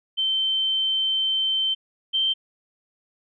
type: tone pair in turn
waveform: sine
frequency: 3100 / 3127 Hz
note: G7 / G7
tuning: -20 / -5 cents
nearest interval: unison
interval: 15 cents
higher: second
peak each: -20 / -19 dBFS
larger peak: second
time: 0.17-1.75 / 2.13-2.34 s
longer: first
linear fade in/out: 20 ms
effects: none